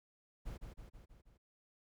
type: noise with echo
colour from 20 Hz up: brown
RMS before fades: -44 dBFS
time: 0.45-0.58 s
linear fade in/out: 20 ms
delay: 160 ms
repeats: 5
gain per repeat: -4 dB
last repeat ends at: 1.38 s
effects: none